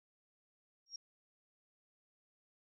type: tone with exponential growth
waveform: sine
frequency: 5588 Hz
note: F8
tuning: in tune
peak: -39 dBFS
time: 0.86-0.96 s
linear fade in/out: 5 ms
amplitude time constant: 20 ms
effects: none